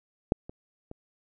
clicks, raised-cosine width 2 ms, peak -8 / -27 / -27 dBFS, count 3, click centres 0.321 / 0.495 / 0.914 s, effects none

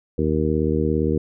harmonic tone, 77.5 Hz, D#2, 6 cents flat, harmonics 1 / 2 / 3 / 4 / 5 / 6, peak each -25 / -25 / -25 / -25 / -25 / -25 dBFS, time 0.18-1.18 s, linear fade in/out 5 ms, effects none

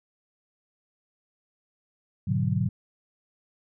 sine chord, G# half-diminished seventh, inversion none, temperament equal, 103.83 / 123.47 / 146.83 / 185 Hz, G#2 / B2 / D3 / F#3, 0 / 0 / 0 / 0 cents, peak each -28 dBFS, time 2.27-2.69 s, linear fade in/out 10 ms, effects none

